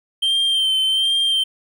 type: tone with vibrato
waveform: triangle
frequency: 3136 Hz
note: G7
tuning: in tune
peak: -14 dBFS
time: 0.22-1.44 s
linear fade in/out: 10 ms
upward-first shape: sine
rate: 1.3 Hz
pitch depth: 31 cents each way
effects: none